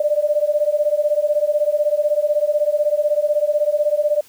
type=beating tone pair; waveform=sine; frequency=587.3 / 603.3 Hz; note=D5 / D5; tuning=0 / +46 cents; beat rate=16 Hz; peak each=-18 dBFS; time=0-4.21 s; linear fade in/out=5 ms; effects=white hiss -49 dBFS RMS until 4.28 s